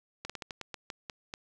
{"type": "slowing click train", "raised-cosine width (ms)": 0.2, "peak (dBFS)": -21, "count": 10, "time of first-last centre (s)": [0.25, 1.339], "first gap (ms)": 46, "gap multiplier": 1.23, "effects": []}